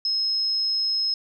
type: tone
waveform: sine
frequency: 5160 Hz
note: E8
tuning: 38 cents flat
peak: -21 dBFS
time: 0.05-1.14 s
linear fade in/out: 2 ms
effects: none